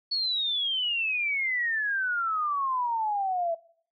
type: exponential sweep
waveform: sine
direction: down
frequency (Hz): 4435 to 656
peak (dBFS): -25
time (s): 0.11-3.55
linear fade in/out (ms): 10
effects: noise-tail reverb RT60 0.6 s tail -22 dB re dry